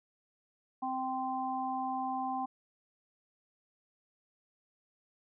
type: harmonic tone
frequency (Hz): 260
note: C4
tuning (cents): -11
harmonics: 1 / 3 / 4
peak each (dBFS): -39 / -34 / -39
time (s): 0.82-2.46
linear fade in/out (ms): 10
effects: none